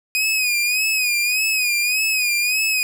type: tone with vibrato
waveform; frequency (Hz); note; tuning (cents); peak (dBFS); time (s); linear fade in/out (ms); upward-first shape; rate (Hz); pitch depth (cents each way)
sawtooth; 2489; D#7; 0; -14; 0.15-2.83; 0; sine; 1.7; 76
effects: none